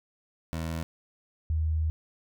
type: tone pair in turn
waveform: 20% pulse / sine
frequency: 81.5 / 78.86 Hz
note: E2 / D#2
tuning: -19 / +24 cents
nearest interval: minor second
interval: 57 cents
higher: first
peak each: -26 / -24 dBFS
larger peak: second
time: 0.53-0.83 / 1.5-1.9 s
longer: second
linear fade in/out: 0 ms
effects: none